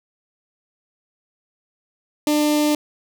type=tone with notch filter; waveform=sawtooth; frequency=298.9 Hz; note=D4; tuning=31 cents sharp; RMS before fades=-18 dBFS; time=2.27-2.75 s; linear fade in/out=2 ms; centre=1500 Hz; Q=1; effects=none